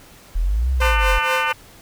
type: linear two-way sweep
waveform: sine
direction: up then down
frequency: 37.32 to 66.6 to 41.19 Hz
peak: -16 dBFS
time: 0.35-1.19 s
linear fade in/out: 10 ms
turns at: 0.71 s
type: tone with tremolo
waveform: sawtooth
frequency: 518 Hz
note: C5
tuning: 17 cents flat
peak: -16 dBFS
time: 0.8-1.52 s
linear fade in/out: 5 ms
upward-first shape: triangle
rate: 4.2 Hz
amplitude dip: 90%
type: harmonic tone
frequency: 299.5 Hz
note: D4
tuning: 34 cents sharp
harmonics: 3 / 4 / 5 / 6 / 7 / 8 / 9 / 10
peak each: -24 / -24 / -24 / -30 / -31 / -27 / -28 / -30 dBFS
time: 0.81-1.53 s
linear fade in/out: 10 ms
effects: pink hiss -46 dBFS RMS until 1.81 s